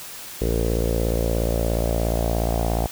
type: tone with low-pass filter sweep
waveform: sawtooth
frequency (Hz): 57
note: A#1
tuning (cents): -38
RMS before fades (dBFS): -22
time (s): 0.41-2.87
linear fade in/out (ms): 10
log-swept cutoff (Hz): 450 to 730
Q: 4.6
effects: white hiss -37 dBFS RMS until 2.91 s